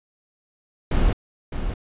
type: noise with echo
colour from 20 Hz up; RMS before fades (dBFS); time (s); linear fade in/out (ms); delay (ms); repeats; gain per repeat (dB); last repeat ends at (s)
brown; -18; 0.91-1.13; 5; 610; 1; -8; 1.74
effects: resampled to 8000 Hz